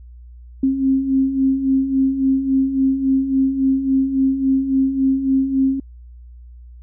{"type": "beating tone pair", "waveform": "sine", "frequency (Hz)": [264.6, 268.2], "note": ["C4", "C4"], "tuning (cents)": [20, 43], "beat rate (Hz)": 3.6, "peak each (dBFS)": [-22, -15], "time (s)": [0.63, 5.8], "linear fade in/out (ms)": 5, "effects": ["added 60 Hz sine -37 dBFS peak until 6.82 s"]}